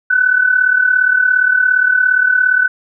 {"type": "tone with amplitude modulation", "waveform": "sine", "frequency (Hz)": 1502, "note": "F#6", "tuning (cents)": 26, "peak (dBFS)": -6, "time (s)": [0.1, 2.68], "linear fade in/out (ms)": 10, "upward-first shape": "sine", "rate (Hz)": 37.3, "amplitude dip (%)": 70, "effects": []}